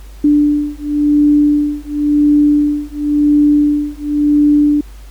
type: beating tone pair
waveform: sine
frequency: 293.7 / 294.64 Hz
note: D4 / D4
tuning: 0 / +6 cents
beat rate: 0.94 Hz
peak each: -12 / -12 dBFS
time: 0.24-4.81 s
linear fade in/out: 5 ms
effects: added 50 Hz sine -31 dBFS peak until 5.1 s + pink hiss -45 dBFS RMS until 5.1 s